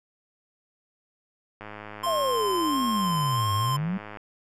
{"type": "click train", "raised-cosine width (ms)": 0.5, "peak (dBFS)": -24, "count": 270, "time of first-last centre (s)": [1.61, 4.172], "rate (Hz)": 105}
{"type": "tone with vibrato", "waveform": "square", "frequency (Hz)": 1047, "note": "C6", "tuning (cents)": 1, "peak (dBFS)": -26, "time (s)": [2.03, 3.77], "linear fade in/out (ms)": 10, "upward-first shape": "sine", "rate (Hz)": 1.5, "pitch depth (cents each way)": 34}
{"type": "exponential two-way sweep", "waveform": "sine", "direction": "down then up", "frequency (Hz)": [698.5, 97.8, 198.7], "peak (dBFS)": -25, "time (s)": [2.06, 3.98], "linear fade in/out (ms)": 10, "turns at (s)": 3.53}
{"effects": ["resampled to 32000 Hz"]}